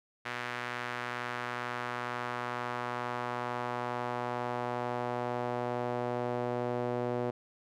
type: tone with band-pass filter sweep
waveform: sawtooth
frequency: 122.2 Hz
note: B2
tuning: 18 cents flat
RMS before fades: -35 dBFS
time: 0.25-7.31 s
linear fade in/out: 10 ms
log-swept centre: 1800 to 510 Hz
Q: 1.4
effects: none